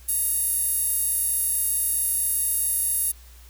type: tone with high-pass filter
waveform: sawtooth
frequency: 932.3 Hz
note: A#5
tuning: in tune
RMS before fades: -24 dBFS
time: 0.08-3.12 s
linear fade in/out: 10 ms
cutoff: 11000 Hz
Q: 4.9
effects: added 60 Hz sine -45 dBFS peak until 3.49 s + white hiss -53 dBFS RMS until 3.49 s